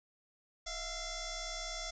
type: tone with frequency modulation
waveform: sine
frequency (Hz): 2760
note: F7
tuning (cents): -21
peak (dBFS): -38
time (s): 0.66-1.91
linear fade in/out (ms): 10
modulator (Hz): 682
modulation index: 5.6
effects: none